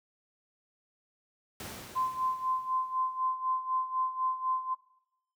pink noise with exponential decay, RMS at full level -40 dBFS, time 1.6-3.35 s, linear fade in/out 1 ms, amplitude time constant 380 ms
sine tone with tremolo, 1035 Hz, C6, 19 cents flat, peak -26 dBFS, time 1.95-4.75 s, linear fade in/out 20 ms, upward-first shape sine, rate 4 Hz, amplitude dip 75%
effects noise-tail reverb RT60 0.8 s tail -18 dB re dry + high-pass 80 Hz 12 dB/octave

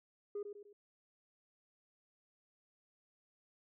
sine tone with echo, 409.6 Hz, G#4, 24 cents flat, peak -36 dBFS, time 0.35-0.43 s, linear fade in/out 5 ms, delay 100 ms, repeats 3, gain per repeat -7 dB, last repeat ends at 0.73 s, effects tanh soft clip ceiling -36 dBFS

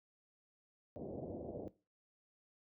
white low-pass noise, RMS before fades -45 dBFS, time 0.96-1.68 s, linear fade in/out 0 ms, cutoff 640 Hz, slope 48 dB/octave, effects noise-tail reverb RT60 0.3 s tail -18 dB re dry + high-pass 80 Hz 12 dB/octave

